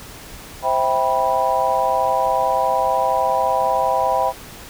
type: chord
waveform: sine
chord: C major seventh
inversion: none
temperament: just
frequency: 523.3 / 654.1 / 784.9 / 981.1 Hz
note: C5 / E5 / G5 / B5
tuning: 0 / -14 / +2 / -12 cents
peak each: -23 / -22 / -20 / -20 dBFS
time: 0.62-4.33 s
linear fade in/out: 50 ms
effects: pink hiss -38 dBFS RMS until 4.69 s